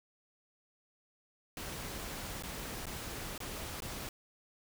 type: noise with dropouts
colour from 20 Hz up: pink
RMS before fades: -42 dBFS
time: 1.57-4.09 s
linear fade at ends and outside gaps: 1 ms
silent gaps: 2.424-2.435 / 2.856-2.867 / 3.378-3.403 / 3.804-3.821 s
effects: none